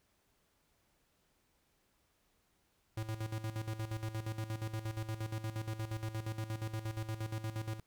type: tone with tremolo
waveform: square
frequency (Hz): 110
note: A2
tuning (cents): 0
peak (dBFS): -36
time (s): 2.97-7.8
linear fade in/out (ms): 5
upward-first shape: square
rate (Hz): 8.5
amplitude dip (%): 70
effects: pink hiss -75 dBFS RMS until 7.86 s